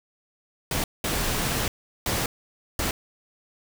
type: noise bursts at uneven times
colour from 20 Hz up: pink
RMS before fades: -26 dBFS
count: 4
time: 0.71-0.84 / 1.04-1.68 / 2.06-2.26 / 2.79-2.91 s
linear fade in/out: 2 ms
effects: none